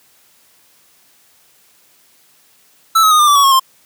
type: tone with pitch steps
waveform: square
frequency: 1318.5 / 1277.3 / 1237.3 / 1198.6 / 1161.2 / 1124.8 / 1089.7 / 1055.6 Hz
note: E6 / D#6 / D#6 / D6 / D6 / C#6 / C#6 / C6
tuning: 0 / +45 / -10 / +35 / -20 / +25 / -30 / +15 cents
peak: -8 dBFS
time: 2.95-3.598 s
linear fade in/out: 10 ms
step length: 81 ms
effects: white hiss -52 dBFS RMS until 3.85 s + high-pass 100 Hz 12 dB/octave